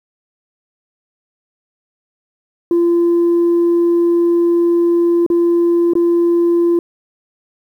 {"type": "tone with dropouts", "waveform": "sine", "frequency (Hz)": 342.8, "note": "F4", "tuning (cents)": -32, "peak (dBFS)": -8, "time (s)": [2.71, 6.79], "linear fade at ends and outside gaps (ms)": 2, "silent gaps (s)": [[5.264, 5.301], [5.935, 5.953]], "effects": ["tanh soft clip ceiling -8 dBFS", "8-bit"]}